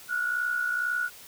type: tone pair together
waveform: sine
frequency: 1400 / 1462.1 Hz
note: F6 / F#6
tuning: +4 / -21 cents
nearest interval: minor second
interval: 75 cents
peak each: -33 / -26 dBFS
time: 0.08-1.1 s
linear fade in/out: 50 ms
effects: white hiss -48 dBFS RMS until 1.27 s